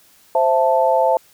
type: chord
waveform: sine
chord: A minor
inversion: first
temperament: equal with one note detuned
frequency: 523.3 / 665 / 880 Hz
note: C5 / E5 / A5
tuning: 0 / +15 / 0 cents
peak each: -17 dBFS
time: 0.35-1.17 s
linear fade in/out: 2 ms
effects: white hiss -52 dBFS RMS until 1.33 s

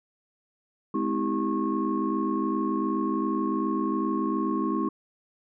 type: tone cluster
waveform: sine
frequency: 211.1 / 258.4 / 321.1 / 392.5 / 1090 Hz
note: G#3 / C4 / E4 / G4 / C#6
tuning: +29 / -21 / -45 / +2 / -29 cents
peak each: -30 / -30 / -28 / -33 / -31 dBFS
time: 0.94-4.89 s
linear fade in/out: 5 ms
effects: tanh soft clip ceiling -14 dBFS

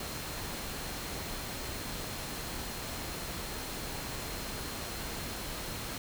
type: tone in noise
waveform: sine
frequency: 4186 Hz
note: C8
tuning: in tune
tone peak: -50 dBFS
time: 0-5.98 s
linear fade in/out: 2 ms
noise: pink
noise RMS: -39 dBFS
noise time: 0-5.98 s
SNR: -14 dB
effects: none

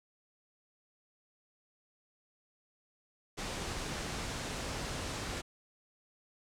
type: low-pass noise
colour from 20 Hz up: pink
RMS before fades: -39 dBFS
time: 3.37-5.42 s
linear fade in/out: 20 ms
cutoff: 8600 Hz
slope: 24 dB/octave
effects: none

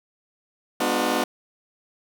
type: chord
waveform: 15% pulse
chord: G# diminished seventh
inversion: none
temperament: just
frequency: 207.7 / 249.2 / 299 / 358.8 Hz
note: G#3 / B3 / D4 / F4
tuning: 0 / +16 / +31 / +47 cents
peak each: -25 / -19 / -20 / -20 dBFS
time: 0.8-1.24 s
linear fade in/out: 5 ms
effects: none

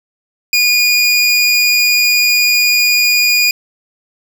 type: tone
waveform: 25% pulse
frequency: 2444 Hz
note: D#7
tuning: 32 cents flat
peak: -5 dBFS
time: 0.53-3.51 s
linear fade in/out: 2 ms
effects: none

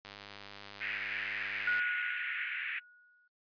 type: click train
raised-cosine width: 0.2 ms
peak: -29 dBFS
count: 177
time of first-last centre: 0.05-1.793 s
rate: 101 Hz
type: band-pass noise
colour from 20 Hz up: pink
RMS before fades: -38 dBFS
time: 0.8-2.8 s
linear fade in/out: 20 ms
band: 1600 to 2600 Hz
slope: 48 dB/octave
type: tone with exponential decay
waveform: sine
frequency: 1456 Hz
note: F#6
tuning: 28 cents flat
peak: -27 dBFS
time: 1.67-3.28 s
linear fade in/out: 5 ms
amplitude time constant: 350 ms
effects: noise-tail reverb RT60 0.1 s tail -26 dB re dry + resampled to 11025 Hz

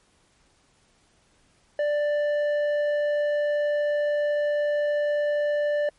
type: tone with low-pass filter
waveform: square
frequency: 589 Hz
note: D5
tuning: 5 cents sharp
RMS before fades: -24 dBFS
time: 1.79-5.89 s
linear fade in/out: 2 ms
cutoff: 1500 Hz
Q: 0.88
effects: pink hiss -63 dBFS RMS until 5.98 s + MP3 48 kbps

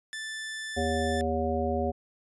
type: tone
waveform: sawtooth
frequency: 1760 Hz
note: A6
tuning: in tune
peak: -31 dBFS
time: 0.13-1.21 s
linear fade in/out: 0 ms
type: harmonic tone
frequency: 80.1 Hz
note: E2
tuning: 49 cents flat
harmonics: 1 / 3 / 5 / 7 / 9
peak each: -32 / -32 / -32 / -32 / -32 dBFS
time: 0.76-1.92 s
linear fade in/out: 20 ms
effects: resampled to 24000 Hz

